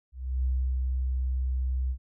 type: tone with ADSR envelope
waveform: sine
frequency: 64.1 Hz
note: C2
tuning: 35 cents flat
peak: -23 dBFS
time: 0.12-1.98 s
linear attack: 320 ms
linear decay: 330 ms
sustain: -2 dB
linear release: 76 ms
effects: none